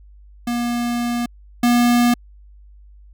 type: tone pair in turn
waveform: square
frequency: 239 / 240.7 Hz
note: A#3 / B3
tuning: +43 / -44 cents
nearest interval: unison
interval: 13 cents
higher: second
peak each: -20 / -13 dBFS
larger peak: second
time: 0.47-1.26 / 1.63-2.14 s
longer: first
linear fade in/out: 5 ms
effects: added 50 Hz sine -42 dBFS peak until 3.13 s

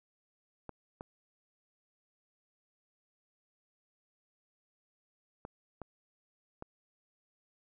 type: clicks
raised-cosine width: 1 ms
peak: -28 dBFS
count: 5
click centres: 0.693 / 1.009 / 5.451 / 5.817 / 6.624 s
effects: none

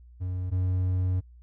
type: tone pair in turn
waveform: triangle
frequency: 91.4 / 91.9 Hz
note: F#2 / F#2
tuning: -21 / -11 cents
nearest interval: unison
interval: 10 cents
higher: second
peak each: -26 / -21 dBFS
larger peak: second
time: 0.2-0.51 / 0.51-1.21 s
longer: second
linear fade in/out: 20 ms
effects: added 60 Hz sine -48 dBFS peak until 1.42 s

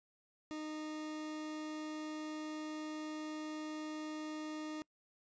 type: tone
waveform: 40% pulse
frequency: 308 Hz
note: D#4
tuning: 17 cents flat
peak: -40 dBFS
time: 0.51-4.82 s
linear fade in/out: 0 ms
effects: noise-tail reverb RT60 0.1 s tail -25 dB re dry + resampled to 16000 Hz

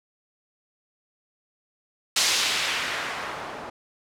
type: noise with low-pass filter sweep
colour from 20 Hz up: blue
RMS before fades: -27 dBFS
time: 2.16-3.7 s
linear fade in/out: 5 ms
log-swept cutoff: 5400 to 700 Hz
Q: 0.99
effects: none

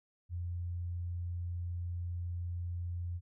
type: tone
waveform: sine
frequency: 87.31 Hz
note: F2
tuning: in tune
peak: -35 dBFS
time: 0.29-3.21 s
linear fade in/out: 50 ms
effects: none

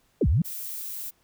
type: exponential two-way sweep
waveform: sine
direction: down then up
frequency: 554.4 to 58 to 193.8 Hz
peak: -18 dBFS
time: 0.21-0.42 s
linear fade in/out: 5 ms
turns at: 0.28 s
type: noise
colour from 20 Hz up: violet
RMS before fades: -35 dBFS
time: 0.44-1.11 s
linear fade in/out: 20 ms
effects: pink hiss -66 dBFS RMS until 1.23 s

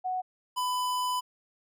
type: tone pair in turn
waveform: sine / square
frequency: 740 / 999.1 Hz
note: F#5 / B5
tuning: 0 / +20 cents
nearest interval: perfect fourth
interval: 520 cents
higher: second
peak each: -28 dBFS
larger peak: neither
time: 0.04-0.22 / 0.56-1.21 s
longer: second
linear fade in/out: 20 ms
effects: none

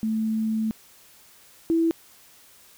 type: tone pair in turn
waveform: sine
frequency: 220 / 329.6 Hz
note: A3 / E4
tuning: 0 / 0 cents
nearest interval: perfect fifth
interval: 700 cents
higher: second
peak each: -22 / -18 dBFS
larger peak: second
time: 0.03-0.71 / 1.7-1.91 s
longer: first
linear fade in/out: 0 ms
effects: white hiss -53 dBFS RMS until 2.77 s

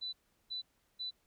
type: tone bursts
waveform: sine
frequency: 3986 Hz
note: B7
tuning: 15 cents sharp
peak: -37 dBFS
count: 3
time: 0.01-1.11 s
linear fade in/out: 20 ms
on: 120 ms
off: 370 ms
effects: pink hiss -75 dBFS RMS until 1.26 s

